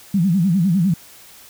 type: tone with vibrato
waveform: sine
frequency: 180.9 Hz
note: F#3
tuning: 39 cents flat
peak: -13 dBFS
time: 0.14-0.94 s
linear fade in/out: 5 ms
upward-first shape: sine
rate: 9.9 Hz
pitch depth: 200 cents each way
effects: white hiss -44 dBFS RMS until 1.49 s